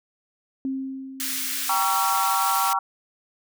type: tone with exponential decay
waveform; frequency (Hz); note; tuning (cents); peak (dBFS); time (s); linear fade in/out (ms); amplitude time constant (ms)
sine; 266.4; C4; +31; -23; 0.65-2.22; 1; 340
type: high-pass noise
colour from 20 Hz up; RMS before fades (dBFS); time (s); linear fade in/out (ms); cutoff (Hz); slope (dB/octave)
white; -28; 1.2-2.73; 0; 1400; 24
type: chord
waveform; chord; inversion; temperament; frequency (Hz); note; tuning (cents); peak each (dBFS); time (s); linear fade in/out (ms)
sine; G diminished seventh; none; just; 784 / 940.8 / 1128.9 / 1354.7; G5 / Bb5 / Db6 / Fb6; 0 / +16 / +31 / +47; -26; 1.69-2.79; 5
effects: none